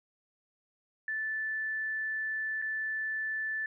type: tone with dropouts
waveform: sine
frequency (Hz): 1754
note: A6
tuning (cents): -6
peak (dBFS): -31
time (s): 1.08-3.66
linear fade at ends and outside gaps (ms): 2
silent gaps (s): 2.617-2.622
effects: none